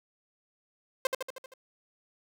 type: tone with echo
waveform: sawtooth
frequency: 523.3 Hz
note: C5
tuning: in tune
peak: -20 dBFS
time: 1.05-1.07 s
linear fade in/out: 2 ms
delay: 78 ms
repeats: 6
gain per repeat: -4 dB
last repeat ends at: 1.538 s
effects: none